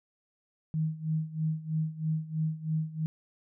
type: tone with tremolo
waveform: sine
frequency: 157.6 Hz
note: D#3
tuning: 23 cents sharp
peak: -25 dBFS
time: 0.74-3.06 s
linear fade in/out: 0 ms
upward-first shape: sine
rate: 3.1 Hz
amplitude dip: 85%
effects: none